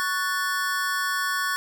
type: chord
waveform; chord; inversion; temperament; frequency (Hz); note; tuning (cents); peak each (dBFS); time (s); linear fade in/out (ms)
square; F# minor; second; equal with one note detuned; 1116.4 / 1480 / 1760; C#6 / F#6 / A6; +12 / 0 / 0; -29; 0-1.56; 0
effects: none